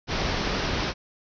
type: low-pass noise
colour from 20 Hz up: pink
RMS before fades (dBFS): -27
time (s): 0.07-0.94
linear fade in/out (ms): 50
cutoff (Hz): 5800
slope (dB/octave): 96
effects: none